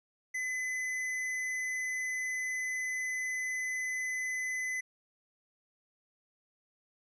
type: tone with hard clipping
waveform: sine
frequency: 2019 Hz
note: B6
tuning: 38 cents sharp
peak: -34 dBFS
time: 0.34-4.81 s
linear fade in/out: 10 ms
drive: 9 dB
effects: none